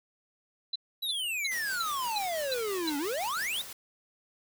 sine tone bursts, 4005 Hz, B7, 23 cents sharp, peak -29 dBFS, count 7, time 0.73-2.899 s, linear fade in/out 5 ms, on 27 ms, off 330 ms
square exponential two-way sweep, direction down then up, 3983 to 277.2 to 3942 Hz, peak -31 dBFS, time 1.02-3.62 s, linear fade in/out 10 ms, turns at 2.98 s
white noise with tremolo, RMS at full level -41 dBFS, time 1.51-3.73 s, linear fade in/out 5 ms, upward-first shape sine, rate 5.9 Hz, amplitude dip 35%
effects none

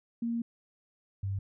sine tone pair in turn, 233.1 / 98.01 Hz, A#3 / G2, 0 / 0 cents, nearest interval octave + minor third, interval 1500 cents, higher first, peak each -29 / -30 dBFS, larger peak first, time 0.22-0.42 / 1.23-1.39 s, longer first, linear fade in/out 5 ms, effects none

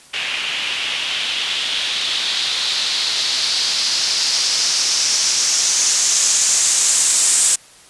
blue noise with low-pass filter sweep, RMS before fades -18 dBFS, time 0.13-7.56 s, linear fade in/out 10 ms, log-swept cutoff 2700 to 8100 Hz, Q 3.1, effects white hiss -45 dBFS RMS until 7.89 s + resampled to 24000 Hz

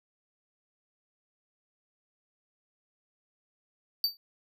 square tone with exponential decay, 4611 Hz, D8, 33 cents flat, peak -21 dBFS, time 4.04-4.17 s, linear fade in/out 1 ms, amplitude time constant 28 ms, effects none

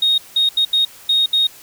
triangle tone bursts at uneven times, 3729 Hz, A#7, in tune, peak -9 dBFS, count 6, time 0.02-0.18 / 0.36-0.49 / 0.57-0.65 / 0.73-0.85 / 1.09-1.26 / 1.33-1.47 s, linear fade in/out 5 ms, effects tanh soft clip ceiling -9 dBFS + white hiss -42 dBFS RMS until 1.62 s

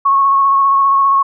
sine tone with vibrato, 1099 Hz, C#6, 15 cents flat, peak -8 dBFS, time 0.05-1.23 s, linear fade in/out 10 ms, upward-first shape square, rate 15 Hz, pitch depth 15 cents each way, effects none

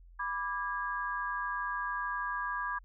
sine chord, G# diminished, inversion first, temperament equal with one note detuned, 987.8 / 1174.7 / 1636.5 Hz, B5 / D6 / G#6, 0 / 0 / -26 cents, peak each -37 / -37 / -36 dBFS, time 0.19-2.79 s, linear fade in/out 10 ms, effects added 43 Hz sine -52 dBFS peak until 2.84 s

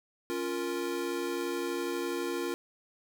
square chord, Bb minor, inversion first, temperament equal, 277.2 / 349.2 / 466.2 Hz, Db4 / F4 / Bb4, 0 / 0 / 0 cents, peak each -39 / -34 / -38 dBFS, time 0.3-2.54 s, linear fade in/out 0 ms, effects none

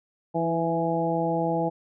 harmonic tone with a mistuned harmonic, 166.4 Hz, E3, 17 cents sharp, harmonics 1 / 2 / 3 / 4 / 5, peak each -29 / -29 / -29 / -29 / -29 dBFS, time 0.34-1.7 s, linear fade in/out 20 ms, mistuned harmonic 2, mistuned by -19 cents, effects none

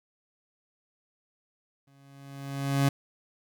30% pulse tone with exponential growth, 138.59 Hz, C#3, in tune, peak -17 dBFS, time 1.87-2.89 s, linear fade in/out 5 ms, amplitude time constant 220 ms, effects none

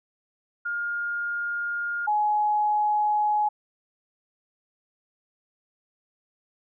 sine tone pair in turn, 1415 / 841.4 Hz, F6 / G#5, +22 / +22 cents, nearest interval major sixth, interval 900 cents, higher first, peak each -26 / -20 dBFS, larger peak second, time 0.65-2.07 / 2.07-3.49 s, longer neither, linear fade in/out 10 ms, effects none

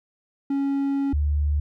triangle / sine tone pair in turn, 277.2 / 73.42 Hz, C#4 / D2, 0 / 0 cents, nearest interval octave + major seventh, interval 2300 cents, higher first, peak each -19 dBFS, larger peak neither, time 0.5-1.13 / 1.13-1.6 s, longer first, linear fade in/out 5 ms, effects none

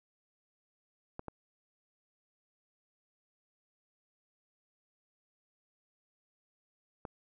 clicks, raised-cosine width 1 ms, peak -26 dBFS, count 3, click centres 1.194 / 1.283 / 7.052 s, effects none

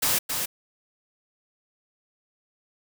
white noise with echo, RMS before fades -23 dBFS, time 0.02-0.19 s, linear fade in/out 10 ms, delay 270 ms, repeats 1, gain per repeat -5 dB, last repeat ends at 0.46 s, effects none

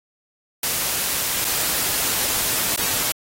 white noise with dropouts, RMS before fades -22 dBFS, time 0.63-3.12 s, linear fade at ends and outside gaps 2 ms, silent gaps 1.445-1.449 / 2.762-2.776 s, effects AAC 48 kbps

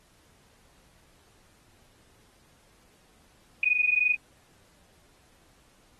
sine tone pair together, 2466 / 2489 Hz, D#7 / D#7, -16 / 0 cents, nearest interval unison, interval 16 cents, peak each -24 dBFS, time 3.63-4.15 s, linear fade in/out 5 ms, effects pink hiss -62 dBFS RMS until 5.99 s + AAC 32 kbps

